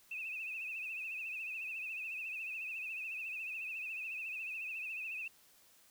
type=tone with vibrato; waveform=sine; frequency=2584 Hz; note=E7; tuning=35 cents flat; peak=-39 dBFS; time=0.11-5.28 s; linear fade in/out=5 ms; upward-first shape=triangle; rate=14 Hz; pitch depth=100 cents each way; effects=white hiss -65 dBFS RMS until 5.9 s